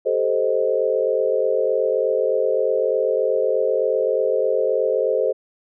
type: chord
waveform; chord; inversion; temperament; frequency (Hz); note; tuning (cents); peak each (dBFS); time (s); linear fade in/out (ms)
sine; A half-diminished seventh; third; equal; 392 / 440 / 523.3 / 622.3; G4 / A4 / C5 / Eb5; 0 / 0 / 0 / 0; -25 / -22 / -20 / -25; 0.05-5.33; 20
effects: none